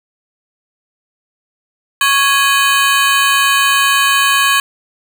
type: ring-modulated tone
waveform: 25% pulse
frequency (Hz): 1384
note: F6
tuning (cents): -16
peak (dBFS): -3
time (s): 2.01-4.6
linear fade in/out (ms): 2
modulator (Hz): 277
effects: none